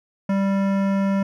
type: tone with hard clipping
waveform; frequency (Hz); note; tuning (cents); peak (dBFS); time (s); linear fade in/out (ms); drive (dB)
sine; 196; G3; 0; -20; 0.29-1.23; 5; 16
effects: none